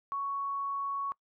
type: tone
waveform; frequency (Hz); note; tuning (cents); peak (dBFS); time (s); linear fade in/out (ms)
sine; 1113; C#6; +7; -31; 0.12-1.12; 0
effects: noise-tail reverb RT60 0.1 s tail -24 dB re dry